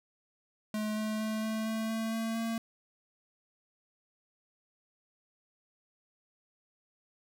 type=tone with pitch steps; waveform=square; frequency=213.9 / 215.8 / 217.6 / 219.5 / 221.4 / 223.4 / 225.3 / 227.3 Hz; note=A3 / A3 / A3 / A3 / A3 / A3 / A3 / A#3; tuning=-49 / -33 / -19 / -4 / +11 / +27 / +41 / -43 cents; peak=-32 dBFS; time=0.74-2.58 s; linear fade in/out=2 ms; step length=230 ms; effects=none